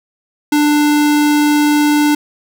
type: tone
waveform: square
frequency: 296 Hz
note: D4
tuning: 14 cents sharp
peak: -10 dBFS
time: 0.52-2.15 s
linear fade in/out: 5 ms
effects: none